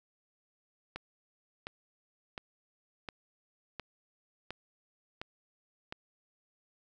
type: click train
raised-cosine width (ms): 0.3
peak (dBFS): -23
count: 8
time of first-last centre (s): 0.96-5.925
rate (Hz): 1.41
effects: none